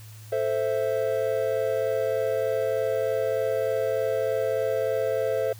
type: chord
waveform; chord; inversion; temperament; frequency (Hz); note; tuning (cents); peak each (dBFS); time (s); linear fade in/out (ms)
triangle; A minor; none; equal; 440 / 523.3 / 659.3; A4 / C5 / E5; 0 / 0 / 0; -26 / -24 / -27; 0.32-5.53; 5
effects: added 108 Hz sine -42 dBFS peak until 5.59 s + white hiss -51 dBFS RMS until 5.59 s